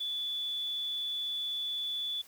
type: tone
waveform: sine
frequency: 3456 Hz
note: A7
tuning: 32 cents flat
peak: -32 dBFS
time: 0-2.22 s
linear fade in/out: 10 ms
effects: white hiss -57 dBFS RMS until 2.27 s